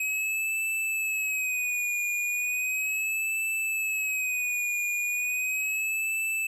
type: tone with vibrato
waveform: square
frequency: 2535 Hz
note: D#7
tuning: 32 cents sharp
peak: -27 dBFS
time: 0-6.47 s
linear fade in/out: 5 ms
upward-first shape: sine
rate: 0.36 Hz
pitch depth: 70 cents each way
effects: resampled to 32000 Hz